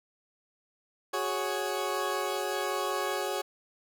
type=chord; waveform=20% pulse; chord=F# suspended second; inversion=none; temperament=equal; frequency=370 / 415.3 / 554.4 Hz; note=F#4 / G#4 / C#5; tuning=0 / 0 / 0 cents; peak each=-29 dBFS; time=1.13-3.42 s; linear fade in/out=10 ms; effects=none